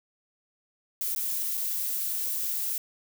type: noise with dropouts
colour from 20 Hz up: violet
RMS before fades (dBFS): -30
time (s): 1.01-2.78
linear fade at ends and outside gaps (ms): 1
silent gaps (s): 1.149-1.16 / 1.571-1.575
effects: none